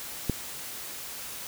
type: click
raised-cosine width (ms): 3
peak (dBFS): -12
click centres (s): 0.297
effects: white hiss -39 dBFS RMS until 1.47 s